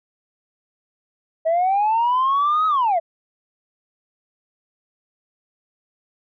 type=linear two-way sweep; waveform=sine; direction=up then down; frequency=634 to 1283 to 634 Hz; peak=-14 dBFS; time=1.45-3 s; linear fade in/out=20 ms; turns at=2.67 s; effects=tanh soft clip ceiling -13 dBFS